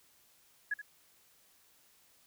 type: tone with echo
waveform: sine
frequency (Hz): 1679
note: G#6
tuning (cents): +18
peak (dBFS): -30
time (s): 0.71-0.74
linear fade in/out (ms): 5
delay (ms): 77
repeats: 1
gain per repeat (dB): -11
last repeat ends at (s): 0.817
effects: white hiss -66 dBFS RMS until 2.26 s